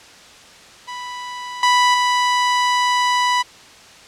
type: tone with level steps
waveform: sawtooth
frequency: 987.8 Hz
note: B5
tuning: in tune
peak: -24 / -8 / -11 dBFS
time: 0.87-3.43 s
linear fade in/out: 20 ms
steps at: 1.63 / 1.94 s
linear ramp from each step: 2 ms
effects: white hiss -43 dBFS RMS until 4.07 s + low-pass 6000 Hz 12 dB/octave